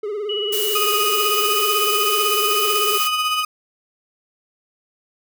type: tone with vibrato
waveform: triangle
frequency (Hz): 415.5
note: G#4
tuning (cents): +1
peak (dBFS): -21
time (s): 0.03-2.98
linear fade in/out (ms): 5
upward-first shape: triangle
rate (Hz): 18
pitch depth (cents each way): 97
type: tone with pitch glide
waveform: sine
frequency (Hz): 2930 to 2978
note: F#7 to F#7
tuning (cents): -18 to +11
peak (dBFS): -23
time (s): 0.29-3.43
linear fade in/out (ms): 5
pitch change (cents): +29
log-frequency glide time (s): 1-1.76
type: noise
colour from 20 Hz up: blue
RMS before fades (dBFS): -24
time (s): 0.52-3.08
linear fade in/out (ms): 10
type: tone with tremolo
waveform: 35% pulse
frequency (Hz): 1244.5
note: D#6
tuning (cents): 0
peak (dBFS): -16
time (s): 0.75-3.45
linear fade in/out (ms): 5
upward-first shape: sine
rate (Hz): 16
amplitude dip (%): 50
effects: none